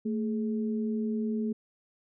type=tone pair together; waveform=sine; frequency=222.2 / 419.5 Hz; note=A3 / G#4; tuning=+17 / +17 cents; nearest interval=major seventh; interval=1100 cents; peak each=-28 / -36 dBFS; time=0.05-1.53 s; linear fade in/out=10 ms; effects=none